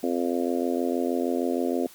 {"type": "harmonic tone", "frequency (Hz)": 86.4, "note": "F2", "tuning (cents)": -18, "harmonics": [3, 4, 5, 6, 7, 8], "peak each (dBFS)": [-27, -29, -31, -33, -34, -35], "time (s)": [0.03, 1.87], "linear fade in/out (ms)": 5, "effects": ["white hiss -50 dBFS RMS until 1.94 s"]}